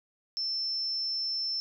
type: tone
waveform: sine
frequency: 5330 Hz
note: E8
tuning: 18 cents sharp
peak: -29 dBFS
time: 0.37-1.6 s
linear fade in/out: 0 ms
effects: none